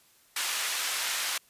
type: band-pass noise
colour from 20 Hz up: pink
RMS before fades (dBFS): -31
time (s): 0.36-1.38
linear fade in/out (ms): 5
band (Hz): 1500 to 13000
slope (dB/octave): 12
effects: white hiss -62 dBFS RMS until 1.49 s + resampled to 32000 Hz

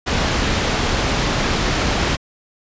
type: low-pass noise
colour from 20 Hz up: pink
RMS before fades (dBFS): -19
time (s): 0.06-2.17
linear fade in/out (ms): 20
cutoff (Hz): 5700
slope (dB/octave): 12
effects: resampled to 16000 Hz

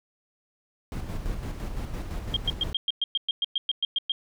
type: noise with tremolo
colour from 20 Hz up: brown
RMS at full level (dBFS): -31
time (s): 0.92-2.73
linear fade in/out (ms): 0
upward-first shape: square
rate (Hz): 5.9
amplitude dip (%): 40
type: tone bursts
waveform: sine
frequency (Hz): 3216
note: G7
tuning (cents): +44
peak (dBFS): -22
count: 14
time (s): 2.34-4.12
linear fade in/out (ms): 2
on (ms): 25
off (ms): 110
effects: none

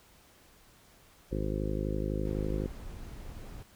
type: harmonic tone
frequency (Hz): 51.91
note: G#1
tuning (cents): 0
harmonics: 1 / 2 / 3 / 4 / 5 / 6 / 7 / 8 / 9 / 10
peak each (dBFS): -34 / -38 / -38 / -40 / -41 / -40 / -39 / -44 / -45 / -42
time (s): 1.31-2.67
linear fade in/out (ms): 10
type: noise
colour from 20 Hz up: brown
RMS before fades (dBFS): -43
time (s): 2.25-3.63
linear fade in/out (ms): 5
effects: pink hiss -60 dBFS RMS until 3.75 s

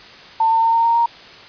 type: tone with pitch steps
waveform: sine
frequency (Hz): 897 / 904.3 / 911.6 / 919 / 926.5 / 934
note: A5 / A5 / A#5 / A#5 / A#5 / A#5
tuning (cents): +33 / +47 / -39 / -25 / -11 / +3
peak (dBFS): -12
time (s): 0.4-1.06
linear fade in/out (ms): 5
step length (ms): 110
effects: white hiss -40 dBFS RMS until 1.48 s + resampled to 11025 Hz

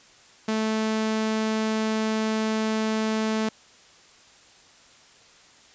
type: tone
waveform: sawtooth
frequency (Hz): 218.8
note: A3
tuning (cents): -9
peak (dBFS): -19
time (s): 0.48-3.49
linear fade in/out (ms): 5
effects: white hiss -53 dBFS RMS until 5.74 s + resampled to 16000 Hz

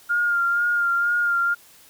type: tone with vibrato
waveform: sine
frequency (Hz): 1407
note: F6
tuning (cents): +12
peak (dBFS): -18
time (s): 0.09-1.55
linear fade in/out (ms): 20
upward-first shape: sine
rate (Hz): 2.1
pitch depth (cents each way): 27
effects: white hiss -51 dBFS RMS until 1.89 s

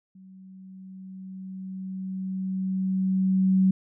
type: tone with level ramp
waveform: sine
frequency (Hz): 188.9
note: F#3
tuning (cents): +36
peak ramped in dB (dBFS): -46 to -16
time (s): 0.15-3.71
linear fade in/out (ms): 5
effects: none

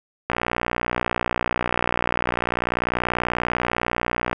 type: click train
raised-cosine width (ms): 0.5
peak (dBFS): -6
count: 244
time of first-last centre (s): 0.3-4.33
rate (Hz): 60.3
effects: none

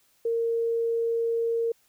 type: tone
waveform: sine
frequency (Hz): 461.3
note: A#4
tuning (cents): -18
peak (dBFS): -23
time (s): 0.25-1.72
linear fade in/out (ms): 5
effects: white hiss -65 dBFS RMS until 1.88 s

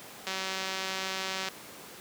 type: click train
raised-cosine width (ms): 0.2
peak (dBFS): -16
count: 232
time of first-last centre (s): 0.27-1.486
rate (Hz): 190
effects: pink hiss -46 dBFS RMS until 2 s + high-pass 200 Hz 12 dB/octave

